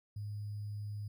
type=tone with sample-and-hold; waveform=sine; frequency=103.83 Hz; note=G#2; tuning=in tune; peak=-38 dBFS; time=0.16-1.08 s; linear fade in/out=5 ms; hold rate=4900 Hz; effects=none